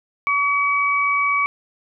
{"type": "tone pair together", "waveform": "sine", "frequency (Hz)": [1137, 2274], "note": ["C#6", "C#7"], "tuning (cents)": [44, 44], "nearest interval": "octave", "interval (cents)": 1200, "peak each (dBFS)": -19, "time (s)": [0.27, 1.46], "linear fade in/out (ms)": 0, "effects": []}